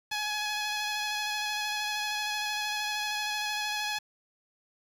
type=tone with vibrato; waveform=10% pulse; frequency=842 Hz; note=G#5; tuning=24 cents sharp; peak=-21 dBFS; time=0.11-3.99 s; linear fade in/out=10 ms; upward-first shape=square; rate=13 Hz; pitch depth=13 cents each way; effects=low-pass 10000 Hz 12 dB/octave + 8-bit